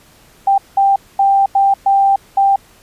sine tone bursts at uneven times, 788 Hz, G5, 9 cents sharp, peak -8 dBFS, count 6, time 0.47-0.58 / 0.77-0.96 / 1.19-1.46 / 1.55-1.74 / 1.86-2.16 / 2.37-2.56 s, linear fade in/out 5 ms, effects pink hiss -47 dBFS RMS until 2.82 s + resampled to 32000 Hz

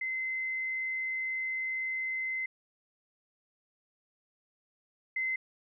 sine tone pair in turn, 2059 / 2059 Hz, C7 / C7, -28 / -28 cents, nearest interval unison, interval 0 cents, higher neither, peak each -31 / -29 dBFS, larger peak second, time 0.01-2.46 / 5.16-5.36 s, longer first, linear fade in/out 5 ms, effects none

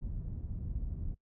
pink low-pass noise, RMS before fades -38 dBFS, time 0.01-1.15 s, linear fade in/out 20 ms, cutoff 120 Hz, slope 12 dB/octave, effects noise-tail reverb RT60 0.1 s tail -19 dB re dry

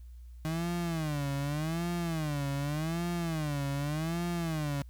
35% pulse tone with vibrato, 155.56 Hz, D#3, in tune, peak -29 dBFS, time 0.45-4.82 s, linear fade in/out 0 ms, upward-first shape sine, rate 0.85 Hz, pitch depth 190 cents each way, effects added 60 Hz sine -45 dBFS peak until 4.89 s + white hiss -72 dBFS RMS until 4.89 s

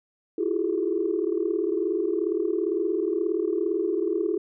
sine tone cluster, 328.4 / 350.6 / 388.7 / 425.8 Hz, E4 / F4 / G4 / G#4, -6 / +7 / -15 / +43 cents, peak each -28 dBFS, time 0.38-4.38 s, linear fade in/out 5 ms, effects tanh soft clip ceiling -12 dBFS

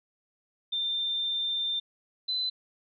sine tone pair in turn, 3588 / 4027 Hz, A7 / B7, +33 / +33 cents, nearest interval major second, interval 200 cents, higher second, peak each -27 dBFS, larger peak neither, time 0.72-1.8 / 2.28-2.5 s, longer first, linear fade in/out 10 ms, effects none

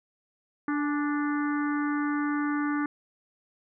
harmonic tone with a mistuned harmonic, 293.6 Hz, D4, in tune, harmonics 1 / 3 / 4 / 5 / 6 / 7, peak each -26 / -39 / -35 / -37 / -39 / -45 dBFS, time 0.68-2.86 s, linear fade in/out 2 ms, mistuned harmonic 3, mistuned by -50 cents, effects none

